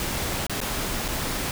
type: noise with dropouts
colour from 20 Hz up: pink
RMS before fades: -28 dBFS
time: 0-1.51 s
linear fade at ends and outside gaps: 1 ms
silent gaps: 0.467-0.496 / 0.604-0.614 / 1.081-1.085 s
effects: none